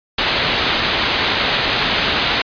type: low-pass noise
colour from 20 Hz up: white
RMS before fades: -18 dBFS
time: 0.18-2.42 s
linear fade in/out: 5 ms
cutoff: 4300 Hz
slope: 48 dB/octave
effects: resampled to 11025 Hz